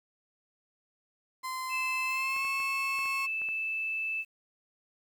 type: tone with pitch glide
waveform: 35% pulse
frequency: 1034 to 1089.8 Hz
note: C6 to C#6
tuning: -21 to -30 cents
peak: -32 dBFS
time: 1.43-3.27 s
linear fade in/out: 20 ms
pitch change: +91 cents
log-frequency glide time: 2.06-2.45 s
type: tone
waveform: sine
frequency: 2632 Hz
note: E7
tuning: 3 cents flat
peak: -30 dBFS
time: 1.69-4.25 s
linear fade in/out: 50 ms
type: clicks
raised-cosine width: 0.5 ms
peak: -34 dBFS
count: 7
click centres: 2.364 / 2.449 / 2.602 / 2.989 / 3.057 / 3.417 / 3.488 s
effects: 10-bit